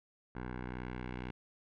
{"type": "tone with low-pass filter sweep", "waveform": "10% pulse", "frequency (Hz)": 62, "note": "B1", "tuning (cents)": 7, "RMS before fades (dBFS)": -42, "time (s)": [0.35, 1.31], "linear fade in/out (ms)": 5, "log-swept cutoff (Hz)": [1600, 2500], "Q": 1.6, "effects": []}